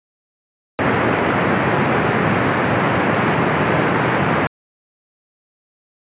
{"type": "band-pass noise", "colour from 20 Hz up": "pink", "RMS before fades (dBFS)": -17, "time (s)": [0.79, 4.47], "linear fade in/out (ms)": 0, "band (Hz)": [120, 2200], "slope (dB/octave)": 24, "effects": ["resampled to 8000 Hz"]}